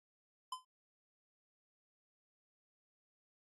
square tone with exponential decay, 1023 Hz, C6, 39 cents flat, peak -37 dBFS, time 0.52-0.65 s, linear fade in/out 5 ms, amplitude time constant 27 ms, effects AAC 32 kbps

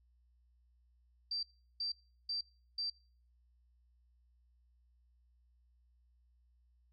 sine tone bursts, 4687 Hz, D8, 4 cents flat, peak -35 dBFS, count 4, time 1.31-2.9 s, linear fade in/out 5 ms, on 120 ms, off 370 ms, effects noise-tail reverb RT60 0.5 s tail -26 dB re dry + added 60 Hz sine -67 dBFS peak until 6.92 s

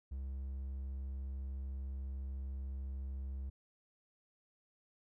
triangle tone, 66.9 Hz, C2, 39 cents sharp, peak -37 dBFS, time 0.11-3.5 s, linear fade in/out 10 ms, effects none

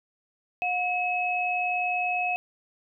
sine tone pair together, 721.2 / 2570 Hz, F#5 / E7, -45 / -45 cents, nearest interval octave + minor seventh, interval 2200 cents, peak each -27 dBFS, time 0.62-2.36 s, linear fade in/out 0 ms, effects none

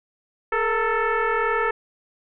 sine tone with frequency modulation, 423.9 Hz, G#4, 35 cents sharp, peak -19 dBFS, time 0.52-1.71 s, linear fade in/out 5 ms, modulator 445 Hz, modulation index 3.6, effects none

